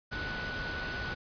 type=tone in noise; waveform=sine; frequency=1480 Hz; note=F#6; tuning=in tune; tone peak=-37 dBFS; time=0.11-1.15 s; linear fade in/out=20 ms; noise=pink; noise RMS=-38 dBFS; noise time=0.11-1.15 s; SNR=-2 dB; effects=resampled to 11025 Hz